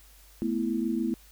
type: chord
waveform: sine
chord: A suspended second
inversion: none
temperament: equal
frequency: 220 / 246.9 / 329.6 Hz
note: A3 / B3 / E4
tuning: 0 / 0 / 0 cents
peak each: -30 dBFS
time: 0.42-1.14 s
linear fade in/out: 0 ms
effects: added 50 Hz sine -54 dBFS peak until 1.31 s + white hiss -57 dBFS RMS until 1.31 s